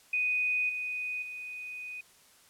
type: tone with level steps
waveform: sine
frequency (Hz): 2489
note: D#7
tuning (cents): 0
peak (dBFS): -26 / -32 / -38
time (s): 0.13-2.01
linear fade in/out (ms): 5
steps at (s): 0.69 / 1.22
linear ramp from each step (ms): 5
effects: white hiss -60 dBFS RMS until 2.49 s + low-pass 12000 Hz 12 dB/octave